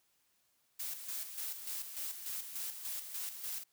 blue noise with tremolo, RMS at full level -40 dBFS, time 0.79-3.64 s, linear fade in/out 10 ms, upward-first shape square, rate 3.4 Hz, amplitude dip 55%, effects white hiss -75 dBFS RMS until 3.72 s

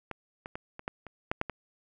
clicks, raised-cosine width 0.5 ms, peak -21 / -24 / -22 / -26 / -18 / -28 / -13 / -13 / -20 dBFS, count 9, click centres 0.113 / 0.459 / 0.555 / 0.794 / 0.879 / 1.067 / 1.315 / 1.414 / 1.497 s, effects none

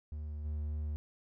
triangle tone with level steps, 75.3 Hz, D2, 44 cents sharp, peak -36 / -32 dBFS, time 0.12-0.96 s, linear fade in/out 0 ms, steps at 0.44 s, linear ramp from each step 20 ms, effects none

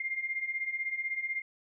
sine beating tone pair, 2100 / 2116 Hz, C7 / C7, +6 / +19 cents, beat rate 16 Hz, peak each -37 / -33 dBFS, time 0-1.42 s, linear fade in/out 5 ms, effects none

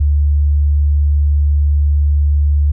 sine tone, 72.9 Hz, D2, 12 cents flat, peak -9 dBFS, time 0-2.72 s, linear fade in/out 10 ms, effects none

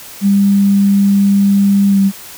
sine tone with pitch glide, 199.2 to 195.66 Hz, G3 to G3, +28 to -3 cents, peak -7 dBFS, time 0.21-2.12 s, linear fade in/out 50 ms, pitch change -31 cents, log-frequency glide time 1.89-1.99 s, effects white hiss -33 dBFS RMS until 2.37 s

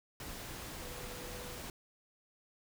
sine tone in noise, 493.9 Hz, B4, in tune, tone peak -50 dBFS, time 0.82-1.58 s, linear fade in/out 2 ms, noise pink, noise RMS -45 dBFS, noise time 0.2-1.7 s, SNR -8 dB, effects none

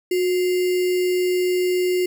sine tone with sample-and-hold, 363.5 Hz, F#4, 31 cents flat, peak -17 dBFS, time 0.11-2.06 s, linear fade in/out 5 ms, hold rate 2450 Hz, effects none

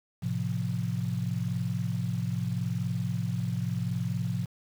sine chord, F major, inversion first, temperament equal, 110 / 130.81 / 174.61 Hz, A2 / C3 / F3, 0 / 0 / 0 cents, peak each -32 dBFS, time 0.22-4.46 s, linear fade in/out 20 ms, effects 8-bit

